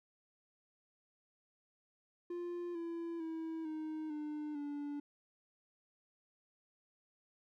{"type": "tone with pitch steps", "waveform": "triangle", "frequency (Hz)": [349.2, 336.3, 323.9, 312, 300.5, 289.4], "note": ["F4", "E4", "E4", "D#4", "D4", "D4"], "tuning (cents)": [0, 35, -30, 5, 40, -25], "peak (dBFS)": -37, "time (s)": [2.3, 5], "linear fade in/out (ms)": 5, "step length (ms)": 450, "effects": []}